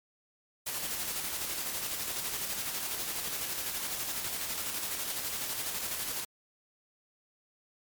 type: noise with tremolo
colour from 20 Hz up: white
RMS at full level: -34 dBFS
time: 0.66-6.25 s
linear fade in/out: 10 ms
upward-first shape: square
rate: 12 Hz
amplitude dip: 30%
effects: MP3 96 kbps